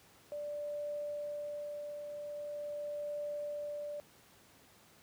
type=tone with tremolo; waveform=sine; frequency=587.3 Hz; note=D5; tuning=in tune; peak=-36 dBFS; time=0.32-4 s; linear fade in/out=0 ms; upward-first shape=triangle; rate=0.43 Hz; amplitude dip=45%; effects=pink hiss -62 dBFS RMS until 5.02 s + high-pass 100 Hz 12 dB/octave